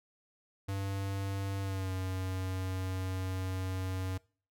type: tone with pitch glide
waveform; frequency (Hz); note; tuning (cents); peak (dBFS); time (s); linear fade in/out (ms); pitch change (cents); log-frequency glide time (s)
square; 98 to 93.63; G2 to F#2; 0 to +21; -34; 0.68-4.18; 10; -79; 1.61-1.92
effects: noise-tail reverb RT60 0.4 s tail -23 dB re dry